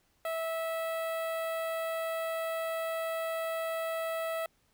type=tone with notch filter; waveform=sawtooth; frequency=653 Hz; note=E5; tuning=17 cents flat; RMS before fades=-34 dBFS; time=0.25-4.46 s; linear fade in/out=2 ms; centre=5800 Hz; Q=0.56; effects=pink hiss -71 dBFS RMS until 4.73 s